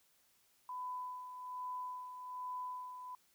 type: tone with tremolo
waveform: sine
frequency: 1001 Hz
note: B5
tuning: 23 cents sharp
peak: -39 dBFS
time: 0.69-3.15 s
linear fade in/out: 2 ms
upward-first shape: sine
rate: 1.2 Hz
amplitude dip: 55%
effects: white hiss -72 dBFS RMS until 3.34 s